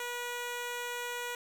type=tone; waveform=10% pulse; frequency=484.3 Hz; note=B4; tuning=34 cents flat; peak=-27 dBFS; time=0-1.35 s; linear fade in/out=2 ms; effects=9-bit